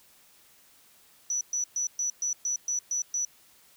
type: tone bursts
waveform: sine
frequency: 5920 Hz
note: F#8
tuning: in tune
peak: -26 dBFS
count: 9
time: 1.3-3.25 s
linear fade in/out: 2 ms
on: 110 ms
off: 120 ms
effects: white hiss -59 dBFS RMS until 3.76 s